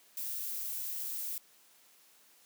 violet noise, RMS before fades -38 dBFS, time 0.17-1.38 s, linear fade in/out 2 ms, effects white hiss -63 dBFS RMS until 2.45 s + high-pass 200 Hz 12 dB/octave

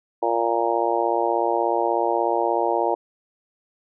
harmonic tone, 116.54 Hz, A#2, in tune, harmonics 3 / 4 / 5 / 6 / 7 / 8, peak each -26 / -26 / -26 / -26 / -26 / -26 dBFS, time 0.22-2.95 s, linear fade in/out 10 ms, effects none

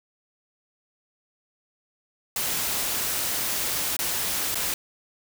white noise with dropouts, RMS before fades -27 dBFS, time 2.36-4.74 s, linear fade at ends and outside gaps 2 ms, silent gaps 3.967-3.99 / 4.546-4.554 s, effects none

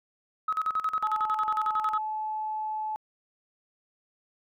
sine tone with tremolo, 1278 Hz, D#6, 46 cents sharp, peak -23 dBFS, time 0.48-1.98 s, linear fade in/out 5 ms, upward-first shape square, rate 11 Hz, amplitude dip 80%
sine tone, 863 Hz, A5, 34 cents flat, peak -29 dBFS, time 1.03-2.96 s, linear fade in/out 0 ms
effects tanh soft clip ceiling -17 dBFS

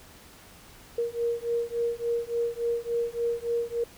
sine beating tone pair, 468.1 / 471.6 Hz, A#4 / A#4, +7 / +20 cents, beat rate 3.5 Hz, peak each -29 dBFS, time 0.98-3.84 s, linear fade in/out 5 ms, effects pink hiss -51 dBFS RMS until 3.97 s

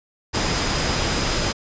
sine tone in noise, 4978 Hz, D#8, in tune, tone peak -32 dBFS, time 0.33-1.53 s, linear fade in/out 20 ms, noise pink, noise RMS -22 dBFS, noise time 0.33-1.53 s, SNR -13 dB, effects resampled to 16000 Hz

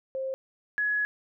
sine tone pair in turn, 530 / 1685.6 Hz, C5 / G#6, +22 / +25 cents, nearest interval octave + minor sixth, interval 2003 cents, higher second, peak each -29 / -24 dBFS, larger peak second, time 0.15-0.34 / 0.78-1.05 s, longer second, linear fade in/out 0 ms, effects none

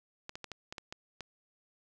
clicks, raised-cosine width 0.2 ms, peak -24 dBFS, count 8, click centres 0.294 / 0.355 / 0.443 / 0.517 / 0.725 / 0.782 / 0.925 / 1.207 s, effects none

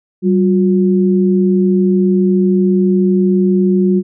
sine tone pair together, 191.6 / 359.3 Hz, G3 / F4, -39 / +49 cents, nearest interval major seventh, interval 1088 cents, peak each -10 / -14 dBFS, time 0.22-4.03 s, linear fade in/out 50 ms, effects none

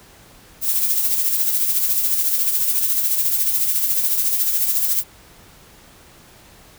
violet noise with tremolo, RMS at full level -17 dBFS, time 0.61-5.04 s, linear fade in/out 50 ms, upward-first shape sine, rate 14 Hz, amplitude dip 45%, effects pink hiss -47 dBFS RMS until 6.78 s

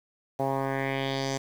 10% pulse tone with low-pass filter sweep, 135.5 Hz, C#3, 39 cents flat, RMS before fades -29 dBFS, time 0.39-1.38 s, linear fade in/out 10 ms, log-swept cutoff 730 to 6900 Hz, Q 2.6, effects 8-bit

